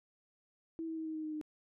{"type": "tone with pitch steps", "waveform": "sine", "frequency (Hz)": [326.5, 322.9, 319.4, 315.9, 312.5, 309.1, 305.7], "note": ["E4", "E4", "D#4", "D#4", "D#4", "D#4", "D#4"], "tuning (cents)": [-17, -36, 45, 26, 8, -11, -30], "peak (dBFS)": -37, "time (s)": [0.79, 1.413], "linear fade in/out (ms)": 0, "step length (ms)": 89, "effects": []}